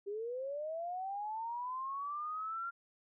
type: linear sweep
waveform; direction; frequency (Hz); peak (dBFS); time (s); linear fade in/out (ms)
sine; up; 392 to 1391; -37; 0.06-2.71; 20
effects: none